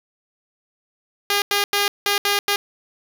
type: tone bursts at uneven times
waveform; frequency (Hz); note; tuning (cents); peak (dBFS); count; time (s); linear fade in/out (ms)
5% pulse; 405.9; G#4; -40; -6; 6; 1.3-1.42 / 1.51-1.64 / 1.73-1.88 / 2.06-2.18 / 2.25-2.39 / 2.48-2.56; 2
effects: none